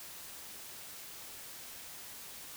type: silence
effects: white hiss -48 dBFS RMS until 2.56 s